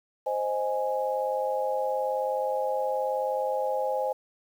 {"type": "chord", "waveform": "sine", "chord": "Ab major", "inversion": "first", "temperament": "equal", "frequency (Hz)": [523.3, 622.3, 830.6], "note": ["C5", "Eb5", "Ab5"], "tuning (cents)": [0, 0, 0], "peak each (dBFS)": [-28, -32, -30], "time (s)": [0.26, 4.13], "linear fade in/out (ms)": 10, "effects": ["9-bit"]}